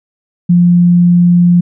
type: tone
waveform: sine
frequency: 175.1 Hz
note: F3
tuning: 5 cents sharp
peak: -4 dBFS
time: 0.49-1.61 s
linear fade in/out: 10 ms
effects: none